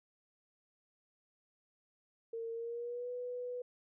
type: tone with pitch glide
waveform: sine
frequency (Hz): 457.5 to 493.2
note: A#4 to B4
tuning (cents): -32 to -2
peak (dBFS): -38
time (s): 2.33-3.62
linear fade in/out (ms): 5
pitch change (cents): +130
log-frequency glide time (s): 2.52-3.1
effects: none